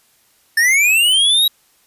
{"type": "linear sweep", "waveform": "square", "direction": "up", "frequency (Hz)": [1760, 3873], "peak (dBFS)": -11, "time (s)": [0.57, 1.48], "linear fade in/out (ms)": 5, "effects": ["white hiss -56 dBFS RMS until 1.86 s", "resampled to 32000 Hz"]}